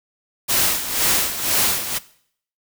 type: noise with tremolo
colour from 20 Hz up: white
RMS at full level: -17 dBFS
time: 0.48-1.99 s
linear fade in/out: 20 ms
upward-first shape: sine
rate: 2 Hz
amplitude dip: 70%
effects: noise-tail reverb RT60 0.6 s tail -18 dB re dry